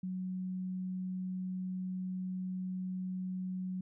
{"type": "tone", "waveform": "sine", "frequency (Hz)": 185, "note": "F#3", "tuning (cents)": 0, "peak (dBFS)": -35, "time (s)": [0.03, 3.81], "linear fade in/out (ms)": 5, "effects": []}